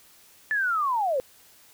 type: linear sweep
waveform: sine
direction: down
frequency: 1760 to 493.9 Hz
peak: -22 dBFS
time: 0.51-1.2 s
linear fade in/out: 0 ms
effects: white hiss -55 dBFS RMS until 1.73 s